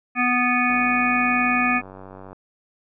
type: harmonic tone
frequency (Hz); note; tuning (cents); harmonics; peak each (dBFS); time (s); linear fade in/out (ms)
246.9; B3; 0; 1 / 3 / 5 / 7 / 9 / 10; -23 / -26 / -24 / -26 / -26 / -23; 0.15-1.82; 50
type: click train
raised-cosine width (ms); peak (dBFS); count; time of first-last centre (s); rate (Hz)
1; -26; 156; 0.7-2.33; 95.1
effects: none